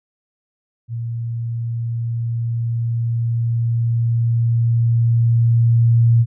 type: tone with level ramp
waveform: sine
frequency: 116.54 Hz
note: A#2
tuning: in tune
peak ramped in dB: -22 to -9 dBFS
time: 0.88-6.26 s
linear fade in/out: 50 ms
effects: none